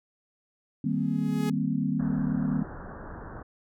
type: chord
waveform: sine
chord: C minor seventh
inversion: first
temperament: equal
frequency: 155.56 / 196 / 233.1 / 261.6 Hz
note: Eb3 / G3 / Bb3 / C4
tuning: 0 / 0 / 0 / 0 cents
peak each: -30 dBFS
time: 0.84-2.63 s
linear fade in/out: 5 ms
type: tone with exponential growth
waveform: sawtooth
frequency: 419.8 Hz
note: G#4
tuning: 19 cents sharp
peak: -27 dBFS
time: 0.85-1.5 s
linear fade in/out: 5 ms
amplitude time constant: 140 ms
type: low-pass noise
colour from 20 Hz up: pink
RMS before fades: -41 dBFS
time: 1.99-3.43 s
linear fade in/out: 10 ms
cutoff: 1700 Hz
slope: 96 dB/octave
effects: none